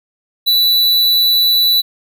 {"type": "tone", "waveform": "square", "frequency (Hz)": 3962, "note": "B7", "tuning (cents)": 5, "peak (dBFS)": -10, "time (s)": [0.46, 1.82], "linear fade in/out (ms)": 20, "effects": []}